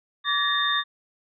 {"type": "tone cluster", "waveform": "sine", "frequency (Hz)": [1152, 1711, 1860, 3631], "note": ["D6", "A6", "A#6", "A#7"], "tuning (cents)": [-34, -49, -4, -46], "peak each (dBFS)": [-26, -29, -29, -24], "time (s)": [0.24, 0.84], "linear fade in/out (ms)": 50, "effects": []}